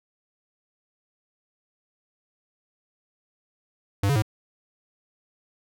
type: tone with pitch steps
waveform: square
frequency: 99.5 / 141 / 107.7 Hz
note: G2 / C#3 / A2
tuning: +26 / +30 / -37 cents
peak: -20 dBFS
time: 4.03-4.222 s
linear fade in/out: 5 ms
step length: 64 ms
effects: none